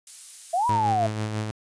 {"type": "noise", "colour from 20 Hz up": "violet", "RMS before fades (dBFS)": -36, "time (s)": [0.07, 0.7], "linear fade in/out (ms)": 2}
{"type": "linear two-way sweep", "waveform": "sine", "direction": "up then down", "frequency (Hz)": [653, 987.8, 653], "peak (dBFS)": -20, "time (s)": [0.53, 1.07], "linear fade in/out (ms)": 10, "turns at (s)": 0.68}
{"type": "tone with tremolo", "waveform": "sawtooth", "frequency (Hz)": 107.7, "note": "A2", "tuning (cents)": -37, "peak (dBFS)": -21, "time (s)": [0.69, 1.51], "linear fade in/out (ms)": 0, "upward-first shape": "sine", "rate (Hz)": 6.1, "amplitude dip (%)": 40}
{"effects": ["resampled to 22050 Hz"]}